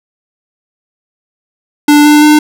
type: tone with pitch steps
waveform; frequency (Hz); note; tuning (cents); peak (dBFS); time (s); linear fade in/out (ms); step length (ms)
square; 294.4 / 297.8 / 301.3; D4 / D4 / D4; +4 / +24 / +44; -3; 1.88-2.39; 5; 170
effects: none